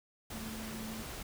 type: tone in noise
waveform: sine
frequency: 220 Hz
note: A3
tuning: in tune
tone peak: -42 dBFS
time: 0.33-1.03 s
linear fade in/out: 5 ms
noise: pink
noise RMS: -44 dBFS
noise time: 0.3-1.23 s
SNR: -1 dB
effects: none